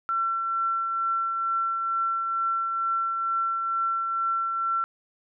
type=tone with tremolo; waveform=sine; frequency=1350 Hz; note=E6; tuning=41 cents sharp; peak=-22 dBFS; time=0.09-4.84 s; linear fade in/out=0 ms; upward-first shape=triangle; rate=2.2 Hz; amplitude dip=35%; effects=none